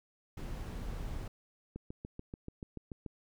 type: noise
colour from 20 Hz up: brown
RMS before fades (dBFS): -40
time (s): 0.37-1.28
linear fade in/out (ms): 5
type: click train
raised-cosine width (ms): 3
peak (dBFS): -29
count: 10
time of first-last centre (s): 1.76-3.062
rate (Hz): 6.91
effects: none